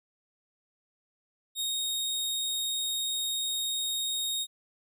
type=tone; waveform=sawtooth; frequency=3729 Hz; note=A#7; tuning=in tune; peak=-26 dBFS; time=1.55-4.47 s; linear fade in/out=50 ms; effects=none